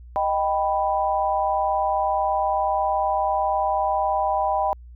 sine chord, Eb augmented, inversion none, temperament equal, 622.3 / 784 / 987.8 Hz, Eb5 / G5 / B5, 0 / 0 / 0 cents, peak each -25 / -22 / -25 dBFS, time 0.16-4.73 s, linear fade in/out 0 ms, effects added 60 Hz sine -40 dBFS peak until 4.95 s

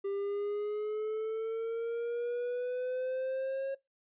triangle exponential sweep, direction up, 395.3 to 545 Hz, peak -30 dBFS, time 0.04-3.75 s, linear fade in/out 10 ms, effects noise-tail reverb RT60 0.2 s tail -23 dB re dry + resampled to 8000 Hz

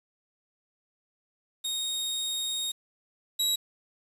sawtooth tone pair in turn, 3729 / 3864 Hz, A#7 / B7, 0 / -39 cents, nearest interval minor second, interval 61 cents, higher second, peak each -26 / -21 dBFS, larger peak second, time 1.64-2.72 / 3.39-3.56 s, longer first, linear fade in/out 10 ms, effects resampled to 32000 Hz + 8-bit

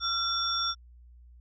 sine tone cluster, 1363 / 3524 / 5560 Hz, F6 / A7 / F8, -43 / +2 / -9 cents, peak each -31 dBFS, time 0-0.75 s, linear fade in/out 50 ms, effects added 60 Hz sine -50 dBFS peak until 1.4 s

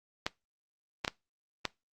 clicks, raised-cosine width 0.2 ms, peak -12 dBFS, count 4, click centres 0.265 / 1.048 / 1.079 / 1.653 s, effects noise-tail reverb RT60 0.2 s tail -20 dB re dry + Opus 32 kbps

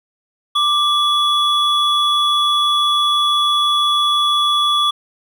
triangle tone pair together, 1180 / 3394 Hz, D6 / G#7, +8 / +37 cents, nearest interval octave + tritone, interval 1829 cents, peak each -14 dBFS, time 0.55-4.91 s, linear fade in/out 10 ms, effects none

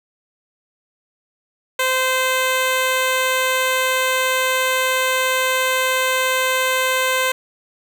10% pulse tone, 517 Hz, C5, 21 cents flat, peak -8 dBFS, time 1.79-7.32 s, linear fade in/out 5 ms, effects none

